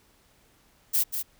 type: noise with echo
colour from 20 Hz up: violet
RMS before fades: -23 dBFS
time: 0.93-1.04 s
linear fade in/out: 20 ms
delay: 190 ms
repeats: 1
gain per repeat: -7 dB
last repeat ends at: 1.23 s
effects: pink hiss -62 dBFS RMS until 1.39 s